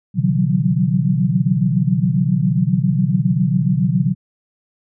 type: tone cluster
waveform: sine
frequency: 125.6 / 142.9 / 161.8 / 181.4 / 188.7 Hz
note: B2 / D3 / E3 / F#3 / F#3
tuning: +30 / -47 / -32 / -34 / +34 cents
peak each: -20 dBFS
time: 0.14-4.15 s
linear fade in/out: 50 ms
effects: none